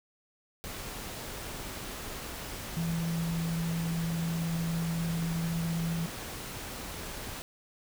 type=tone in noise; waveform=sine; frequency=166.3 Hz; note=E3; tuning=16 cents sharp; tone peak=-29 dBFS; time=2.77-6.06 s; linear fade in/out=0 ms; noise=pink; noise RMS=-40 dBFS; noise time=0.64-7.42 s; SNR=+8 dB; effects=none